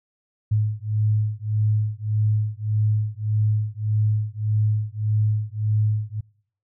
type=beating tone pair; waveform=sine; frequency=106.1 / 107.8 Hz; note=G#2 / A2; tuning=+38 / -35 cents; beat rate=1.7 Hz; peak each=-22 dBFS; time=0.51-6.21 s; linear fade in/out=10 ms; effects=noise-tail reverb RT60 0.6 s tail -26 dB re dry